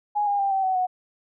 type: tone with pitch steps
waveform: sine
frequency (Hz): 830.6 / 810.7 / 791.3 / 772.3 / 753.8 / 735.7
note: G#5 / G#5 / G5 / G5 / F#5 / F#5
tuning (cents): 0 / -42 / +16 / -26 / +32 / -10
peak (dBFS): -20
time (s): 0.15-0.87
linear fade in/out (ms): 20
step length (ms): 120
effects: none